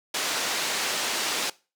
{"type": "band-pass noise", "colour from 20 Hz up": "white", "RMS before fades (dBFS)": -28, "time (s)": [0.14, 1.5], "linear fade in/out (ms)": 5, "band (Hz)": [270, 5700], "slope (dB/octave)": 12, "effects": ["noise-tail reverb RT60 0.3 s tail -20 dB re dry"]}